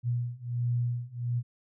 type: beating tone pair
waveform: sine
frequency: 120 / 121.4 Hz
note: B2 / B2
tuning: -49 / -29 cents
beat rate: 1.4 Hz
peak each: -31 / -30 dBFS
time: 0.03-1.43 s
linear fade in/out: 50 ms
effects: none